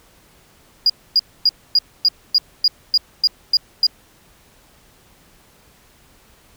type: tone bursts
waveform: sine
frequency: 4860 Hz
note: D#8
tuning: 42 cents flat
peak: -9 dBFS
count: 11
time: 0.86-3.867 s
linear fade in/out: 2 ms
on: 37 ms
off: 260 ms
effects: tanh soft clip ceiling -5 dBFS + pink hiss -52 dBFS RMS until 6.56 s